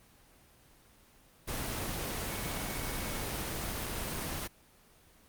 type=tone in noise; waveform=sine; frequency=2217 Hz; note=C#7; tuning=in tune; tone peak=-46 dBFS; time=2.28-3.26 s; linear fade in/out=20 ms; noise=pink; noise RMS=-36 dBFS; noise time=1.47-4.48 s; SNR=-13 dB; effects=pink hiss -61 dBFS RMS until 5.28 s + Opus 24 kbps